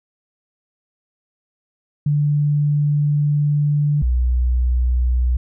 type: tone pair in turn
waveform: sine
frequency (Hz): 146.83 / 61.73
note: D3 / B1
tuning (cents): 0 / 0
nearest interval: octave + minor third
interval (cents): 1500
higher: first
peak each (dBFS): -14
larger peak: neither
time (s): 2.06-4.02 / 4.02-5.37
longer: first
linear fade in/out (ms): 5
effects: none